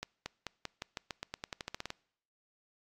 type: accelerating click train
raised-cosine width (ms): 0.2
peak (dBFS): -20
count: 17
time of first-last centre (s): 0.03-1.904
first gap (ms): 230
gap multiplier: 0.9
effects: noise-tail reverb RT60 0.7 s tail -25 dB re dry + AAC 64 kbps